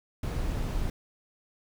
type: noise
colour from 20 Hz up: brown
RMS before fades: -30 dBFS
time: 0.23-0.9 s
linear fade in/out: 2 ms
effects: none